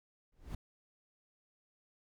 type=noise with exponential growth; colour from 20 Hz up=brown; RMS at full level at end=-36 dBFS; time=0.32-0.55 s; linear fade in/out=5 ms; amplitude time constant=50 ms; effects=none